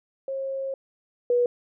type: tone pair in turn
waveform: sine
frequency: 539 / 486.3 Hz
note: C#5 / B4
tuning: -49 / -27 cents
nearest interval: major second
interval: 178 cents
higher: first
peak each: -27 / -18 dBFS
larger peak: second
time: 0.28-0.74 / 1.3-1.46 s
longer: first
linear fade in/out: 2 ms
effects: none